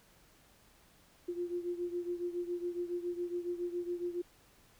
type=beating tone pair; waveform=sine; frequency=349.2 / 356.4 Hz; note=F4 / F4; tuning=0 / +35 cents; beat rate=7.2 Hz; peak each=-36 / -40 dBFS; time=1.28-4.22 s; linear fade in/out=10 ms; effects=pink hiss -64 dBFS RMS until 4.79 s

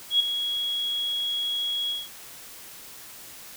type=tone with ADSR envelope; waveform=sine; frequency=3322 Hz; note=G#7; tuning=in tune; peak=-15 dBFS; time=0.1-2.09 s; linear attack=98 ms; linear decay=9 ms; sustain=-10 dB; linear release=190 ms; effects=white hiss -44 dBFS RMS until 3.56 s

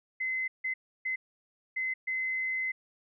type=tone bursts at uneven times; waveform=sine; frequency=2050 Hz; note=C7; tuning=36 cents flat; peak=-29 dBFS; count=5; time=0.2-0.48 / 0.64-0.74 / 1.05-1.16 / 1.76-1.94 / 2.07-2.72 s; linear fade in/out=10 ms; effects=none

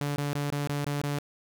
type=tone bursts; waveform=sawtooth; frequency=144.3 Hz; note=D3; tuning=30 cents flat; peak=-24 dBFS; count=7; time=0.01-1.186 s; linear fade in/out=0 ms; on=150 ms; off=21 ms; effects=none

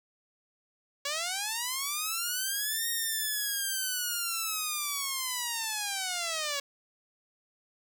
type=linear two-way sweep; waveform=5% pulse; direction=up then down; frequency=554.4 to 1864.7 to 554.4 Hz; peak=-19 dBFS; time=1.05-6.6 s; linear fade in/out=5 ms; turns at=2.89 s; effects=none

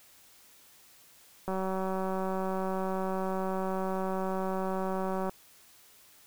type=click train; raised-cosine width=1 ms; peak=-20 dBFS; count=722; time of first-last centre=1.48-5.295 s; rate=189 Hz; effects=white hiss -58 dBFS RMS until 6.26 s

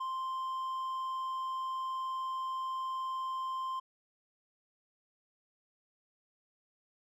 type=tone with hard clipping; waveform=sine; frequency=1046.5 Hz; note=C6; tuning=in tune; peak=-35 dBFS; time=0-3.8 s; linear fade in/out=10 ms; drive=3 dB; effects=none

